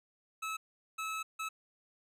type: tone bursts at uneven times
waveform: 25% pulse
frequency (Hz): 1298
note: E6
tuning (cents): -27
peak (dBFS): -32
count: 3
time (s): 0.42-0.57 / 0.98-1.23 / 1.39-1.49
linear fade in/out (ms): 10
effects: low-pass 12000 Hz 12 dB/octave